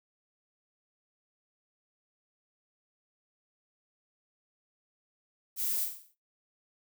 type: noise with echo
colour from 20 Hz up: violet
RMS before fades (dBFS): -32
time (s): 5.56-5.88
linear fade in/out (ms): 50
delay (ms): 46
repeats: 6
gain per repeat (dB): -6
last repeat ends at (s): 6.156
effects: noise-tail reverb RT60 0.2 s tail -17 dB re dry